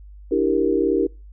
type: chord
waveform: sine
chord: E half-diminished seventh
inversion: third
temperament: equal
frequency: 293.7 / 329.6 / 392 / 466.2 Hz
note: D4 / E4 / G4 / Bb4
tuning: 0 / 0 / 0 / 0 cents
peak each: -23 / -22 / -21 / -22 dBFS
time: 0.31-1.07 s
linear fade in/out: 10 ms
effects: noise-tail reverb RT60 0.3 s tail -26 dB re dry + added 50 Hz sine -39 dBFS peak until 1.32 s